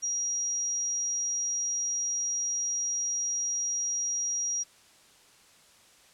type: tone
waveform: sine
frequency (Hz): 5720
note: F8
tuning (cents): +41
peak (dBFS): -27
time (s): 0.02-4.64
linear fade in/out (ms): 20
effects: white hiss -58 dBFS RMS until 6.13 s + low-pass 9000 Hz 12 dB/octave